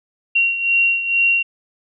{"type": "beating tone pair", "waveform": "sine", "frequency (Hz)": [2749, 2751.2], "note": ["F7", "F7"], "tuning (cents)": [-28, -27], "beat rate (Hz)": 2.2, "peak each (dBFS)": [-15, -21], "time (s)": [0.35, 1.43], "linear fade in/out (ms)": 10, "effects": []}